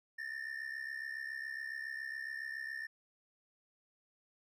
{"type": "ring-modulated tone", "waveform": "triangle", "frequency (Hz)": 1797, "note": "A6", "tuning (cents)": 36, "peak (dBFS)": -35, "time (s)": [0.18, 2.87], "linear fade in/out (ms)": 10, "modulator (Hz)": 33.6, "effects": []}